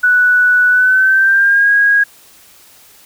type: tone with pitch glide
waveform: sine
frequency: 1480 to 1642.2 Hz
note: F#6 to G#6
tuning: 0 to -20 cents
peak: -7 dBFS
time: 0.03-2.04 s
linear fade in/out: 10 ms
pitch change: +180 cents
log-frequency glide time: 0.69-1.71 s
effects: white hiss -44 dBFS RMS until 3.05 s

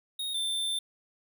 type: tone pair in turn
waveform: square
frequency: 3732 / 3561 Hz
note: A#7 / A7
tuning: +1 / +20 cents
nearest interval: minor second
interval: 81 cents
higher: first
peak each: -32 / -29 dBFS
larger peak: second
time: 0.19-0.34 / 0.34-0.79 s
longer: second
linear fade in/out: 5 ms
effects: none

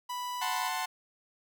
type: tone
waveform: 45% pulse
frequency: 987.8 Hz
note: B5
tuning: in tune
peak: -34 dBFS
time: 0.09-0.69 s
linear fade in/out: 10 ms
type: chord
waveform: sawtooth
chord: F# diminished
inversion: none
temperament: equal with one note detuned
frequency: 740 / 883.6 / 1046.5 Hz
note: F#5 / A5 / C6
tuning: 0 / +7 / 0 cents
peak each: -32 dBFS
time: 0.41-0.86 s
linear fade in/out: 10 ms
effects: none

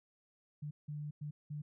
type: tone bursts at uneven times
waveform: sine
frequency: 148.5 Hz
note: D3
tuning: 20 cents sharp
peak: -39 dBFS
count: 4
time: 0.62-0.71 / 0.88-1.11 / 1.21-1.31 / 1.5-1.62 s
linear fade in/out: 10 ms
effects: none

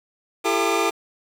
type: tone cluster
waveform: 25% pulse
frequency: 337.4 / 396.8 / 447.5 / 1206 Hz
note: E4 / G4 / A4 / D6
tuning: +40 / +21 / +29 / +46 cents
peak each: -21 dBFS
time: 0.44-0.91 s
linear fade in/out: 20 ms
effects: low-pass 11000 Hz 12 dB/octave + 7-bit

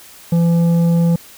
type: tone with tanh clipping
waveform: triangle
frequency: 169.1 Hz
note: E3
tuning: 44 cents sharp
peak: -12 dBFS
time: 0.32-1.16 s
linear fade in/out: 5 ms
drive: 12 dB
effects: white hiss -41 dBFS RMS until 1.37 s

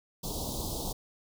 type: band-stop noise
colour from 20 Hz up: pink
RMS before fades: -35 dBFS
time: 0.23-0.93 s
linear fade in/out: 10 ms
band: 1000 to 3500 Hz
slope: 48 dB/octave
effects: none

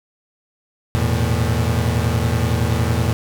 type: chord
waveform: 35% pulse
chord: E suspended fourth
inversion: none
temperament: equal with one note detuned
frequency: 82.41 / 110 / 120.72 Hz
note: E2 / A2 / B2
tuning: 0 / 0 / -39 cents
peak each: -19 dBFS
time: 0.95-3.13 s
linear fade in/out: 0 ms
effects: none

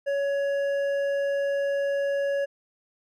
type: tone with hard clipping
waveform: sine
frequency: 560 Hz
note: C#5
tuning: 18 cents sharp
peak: -25 dBFS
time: 0.06-2.46 s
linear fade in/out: 20 ms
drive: 7 dB
effects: none

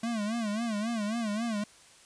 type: tone with vibrato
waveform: square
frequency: 220 Hz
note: A3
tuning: in tune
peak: -30 dBFS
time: 0.03-1.64 s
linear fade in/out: 5 ms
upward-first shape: sine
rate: 3.7 Hz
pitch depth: 130 cents each way
effects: white hiss -56 dBFS RMS until 2.05 s + resampled to 22050 Hz

